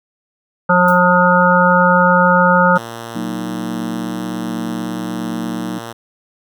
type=harmonic tone; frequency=179.3 Hz; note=F3; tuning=46 cents sharp; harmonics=1 / 3 / 5 / 7 / 8; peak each=-15 / -15 / -15 / -15 / -15 dBFS; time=0.69-2.78 s; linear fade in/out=10 ms
type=noise with exponential decay; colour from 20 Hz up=violet; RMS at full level=-27 dBFS; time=0.88-1.05 s; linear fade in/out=2 ms; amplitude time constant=35 ms
type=tone; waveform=5% pulse; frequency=115.9 Hz; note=A#2; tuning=10 cents flat; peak=-16 dBFS; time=2.75-5.93 s; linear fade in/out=10 ms
type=chord; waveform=sine; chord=D# minor; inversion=first; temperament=equal with one note detuned; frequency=183.83 / 233.1 / 311.1 Hz; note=F#3 / A#3 / D#4; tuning=-11 / 0 / 0 cents; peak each=-25 dBFS; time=3.15-5.79 s; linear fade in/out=5 ms
effects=none